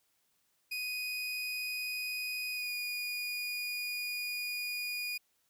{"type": "tone with pitch glide", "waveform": "30% pulse", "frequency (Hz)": [2489, 2450], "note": ["D#7", "D#7"], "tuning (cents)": [0, -27], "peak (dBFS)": -32, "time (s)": [0.71, 5.18], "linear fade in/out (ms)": 10, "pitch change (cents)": -27, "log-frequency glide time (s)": [2.53, 2.72], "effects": ["white hiss -75 dBFS RMS until 5.49 s"]}